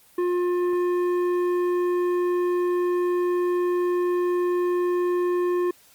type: tone with tanh clipping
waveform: triangle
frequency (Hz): 355.2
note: F4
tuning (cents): +29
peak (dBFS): -22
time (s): 0.18-5.71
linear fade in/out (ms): 5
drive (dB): 14
effects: white hiss -55 dBFS RMS until 5.94 s + Opus 24 kbps